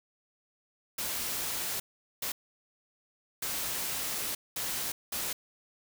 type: noise bursts at uneven times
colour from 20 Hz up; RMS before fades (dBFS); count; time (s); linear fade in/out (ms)
white; -34; 5; 0.98-1.8 / 2.22-2.32 / 3.42-4.35 / 4.56-4.92 / 5.12-5.33; 5
effects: none